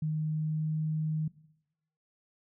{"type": "tone with pitch glide", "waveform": "sine", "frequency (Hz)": [155, 155.9], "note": ["D#3", "D#3"], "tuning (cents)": [-6, 4], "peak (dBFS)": -28, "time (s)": [0.02, 1.28], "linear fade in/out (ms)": 5, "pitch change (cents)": 10, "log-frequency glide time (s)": [0.3, 0.77], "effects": ["noise-tail reverb RT60 0.8 s tail -19 dB re dry"]}